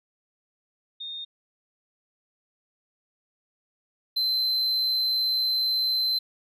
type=tone pair in turn; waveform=sine / triangle; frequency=3671 / 4081 Hz; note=A#7 / C8; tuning=-27 / -44 cents; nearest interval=major second; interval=183 cents; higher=second; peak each=-33 / -21 dBFS; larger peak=second; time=1-1.25 / 4.16-6.19 s; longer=second; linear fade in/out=10 ms; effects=none